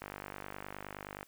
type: click train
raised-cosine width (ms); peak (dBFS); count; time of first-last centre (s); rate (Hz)
0.5; -26; 61; 0.02-1.23; 49.6
effects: white hiss -65 dBFS RMS until 1.27 s

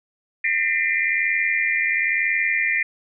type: tone cluster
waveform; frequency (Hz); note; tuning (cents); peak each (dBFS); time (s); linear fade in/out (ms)
sine; 1814 / 2015 / 2096 / 2382; A#6 / B6 / C7 / D7; -48 / +34 / +2 / +24; -24; 0.44-2.83; 5
effects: none

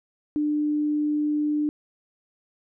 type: tone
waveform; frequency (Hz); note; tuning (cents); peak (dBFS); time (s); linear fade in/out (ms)
sine; 298.5; D4; +28; -21; 0.36-1.69; 0
effects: none

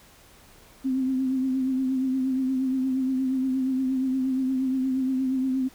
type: tone with vibrato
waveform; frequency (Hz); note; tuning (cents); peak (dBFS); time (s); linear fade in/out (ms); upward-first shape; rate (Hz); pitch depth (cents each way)
sine; 261.6; C4; 0; -22; 0.84-5.69; 20; triangle; 8.5; 45
effects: pink hiss -53 dBFS RMS until 5.74 s

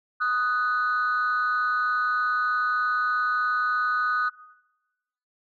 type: tone pair together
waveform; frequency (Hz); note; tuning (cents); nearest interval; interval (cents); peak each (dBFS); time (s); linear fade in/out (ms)
sine; 1244.5 / 1487.7; D#6 / F#6; 0 / +9; minor third; 309; -23; 0.2-4.3; 20
effects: noise-tail reverb RT60 1.0 s tail -20 dB re dry + tanh soft clip ceiling -17 dBFS

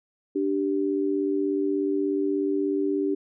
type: tone pair together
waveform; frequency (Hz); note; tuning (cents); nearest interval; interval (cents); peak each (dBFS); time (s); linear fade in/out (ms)
sine; 293.4 / 390; D4 / G4; -2 / -9; perfect fourth; 493; -25; 0.35-3.15; 10
effects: none

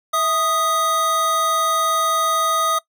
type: tone pair together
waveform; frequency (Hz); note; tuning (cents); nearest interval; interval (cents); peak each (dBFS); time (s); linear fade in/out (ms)
square; 655.6 / 1244.5; E5 / D#6; -10 / 0; major seventh; 1110; -25 / -18; 0.13-2.79; 10
effects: noise-tail reverb RT60 0.1 s tail -20 dB re dry

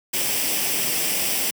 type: noise with comb filter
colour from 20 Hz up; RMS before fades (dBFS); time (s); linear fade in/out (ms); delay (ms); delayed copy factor
white; -23; 0.13-1.51; 10; 0.37; +0.55
effects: high-pass 150 Hz 12 dB/octave

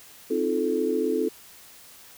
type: chord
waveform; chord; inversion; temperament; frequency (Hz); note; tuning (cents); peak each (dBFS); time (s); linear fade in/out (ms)
sine; F dominant seventh; second; just; 261.9 / 314.3 / 349.2 / 436.5; C4 / Eb4 / F4 / A4; +2 / +18 / 0 / -14; -29 / -29 / -29 / -25; 0.3-1.29; 10
effects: white hiss -49 dBFS RMS until 2.17 s

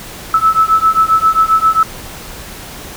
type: beating tone pair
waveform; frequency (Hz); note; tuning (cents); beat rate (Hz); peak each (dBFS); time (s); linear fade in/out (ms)
sine; 1303 / 1310.5; E6 / E6; -20 / -11; 7.5; -11; 0.34-1.83; 2
effects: pink hiss -30 dBFS RMS until 2.96 s

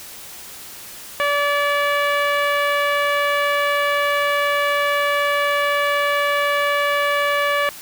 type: tone with low-pass filter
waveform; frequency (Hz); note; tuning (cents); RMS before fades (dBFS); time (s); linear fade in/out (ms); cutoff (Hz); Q
10% pulse; 576; D5; -34; -19; 1.2-7.69; 0; 2200; 0.77
effects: white hiss -37 dBFS RMS until 7.81 s

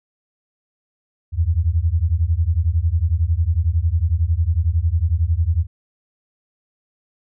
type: beating tone pair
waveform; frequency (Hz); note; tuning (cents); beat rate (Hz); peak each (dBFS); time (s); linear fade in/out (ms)
sine; 77.78 / 88.78; D#2 / F2; 0 / +29; 11; -18; 1.32-5.67; 50
effects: none

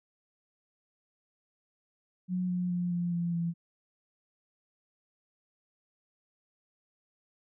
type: tone with pitch steps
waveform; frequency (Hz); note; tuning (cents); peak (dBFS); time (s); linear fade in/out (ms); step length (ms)
sine; 181.9 / 179.29 / 176.72 / 174.19 / 171.69 / 169.23; F#3 / F3 / F3 / F3 / F3 / E3; -29 / +46 / +21 / -4 / -29 / +46; -28; 2.28-3.54; 50; 210
effects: none

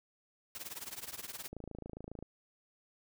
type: noise with tremolo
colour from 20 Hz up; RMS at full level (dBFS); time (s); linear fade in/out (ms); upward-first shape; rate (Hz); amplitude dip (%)
white; -41; 0.55-1.48; 0; triangle; 19; 95
type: click train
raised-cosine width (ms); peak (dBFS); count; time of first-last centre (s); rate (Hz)
2; -31; 20; 1.53-2.226; 27.3
effects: none

